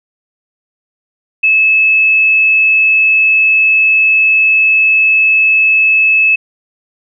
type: tone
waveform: sine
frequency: 2600 Hz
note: E7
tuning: 24 cents flat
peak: -6 dBFS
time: 1.43-6.36 s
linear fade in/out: 10 ms
effects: none